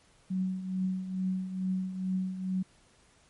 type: tone with tremolo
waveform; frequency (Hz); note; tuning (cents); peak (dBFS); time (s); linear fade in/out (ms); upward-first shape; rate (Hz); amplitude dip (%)
sine; 186.8; F#3; +17; -26; 0.3-2.63; 10; triangle; 2.3; 70
effects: pink hiss -63 dBFS RMS until 3.29 s + MP3 48 kbps